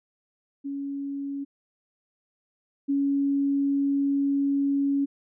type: tone pair in turn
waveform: sine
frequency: 279.3 / 279.3 Hz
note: C#4 / C#4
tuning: +13 / +13 cents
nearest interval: unison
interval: 0 cents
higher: neither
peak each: -29 / -21 dBFS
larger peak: second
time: 0.64-1.45 / 2.88-5.06 s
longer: second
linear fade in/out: 20 ms
effects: none